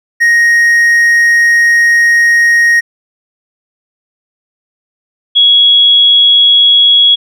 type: tone pair in turn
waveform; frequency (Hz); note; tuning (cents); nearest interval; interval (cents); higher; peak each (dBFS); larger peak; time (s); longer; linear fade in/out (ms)
triangle / sine; 1872 / 3336; A#6 / G#7; +7 / +7; minor seventh; 1000; second; -3; neither; 0.2-2.81 / 5.35-7.16; first; 20
effects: none